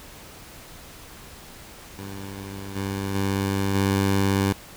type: tone with level steps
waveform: 15% pulse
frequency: 98 Hz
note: G2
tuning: in tune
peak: -28 / -20 / -16 / -13 dBFS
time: 1.98-4.53 s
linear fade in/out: 10 ms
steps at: 2.75 / 3.14 / 3.74 s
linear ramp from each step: 20 ms
effects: pink hiss -44 dBFS RMS until 4.76 s